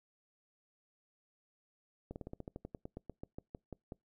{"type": "slowing click train", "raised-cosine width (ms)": 2, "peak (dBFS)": -30, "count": 18, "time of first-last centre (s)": [2.11, 3.922], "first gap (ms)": 49, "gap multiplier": 1.09, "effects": ["noise-tail reverb RT60 0.2 s tail -26 dB re dry"]}